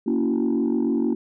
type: chord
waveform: sine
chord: F# dominant seventh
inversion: first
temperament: equal with one note detuned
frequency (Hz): 233.1 / 279.9 / 329.6 / 370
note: A#3 / C#4 / E4 / F#4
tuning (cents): 0 / +17 / 0 / 0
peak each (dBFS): -22 / -23 / -24 / -27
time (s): 0.06-1.15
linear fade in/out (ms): 10
effects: tanh soft clip ceiling -14 dBFS